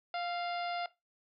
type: harmonic tone with a mistuned harmonic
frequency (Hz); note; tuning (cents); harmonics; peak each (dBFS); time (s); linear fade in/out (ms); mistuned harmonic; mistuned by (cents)
700; F5; +4; 1 / 2 / 3 / 4 / 5 / 6 / 7; -35 / -41 / -45 / -47 / -49 / -51 / -52; 0.14-0.86; 2; 2; -25
effects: noise-tail reverb RT60 0.2 s tail -17 dB re dry